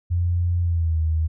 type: tone with pitch glide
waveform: sine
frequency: 87.31 to 79.6 Hz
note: F2 to D#2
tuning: 0 to +40 cents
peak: -18 dBFS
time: 0.1-1.28 s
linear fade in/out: 20 ms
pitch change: -160 cents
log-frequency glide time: 0.61-0.99 s
effects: none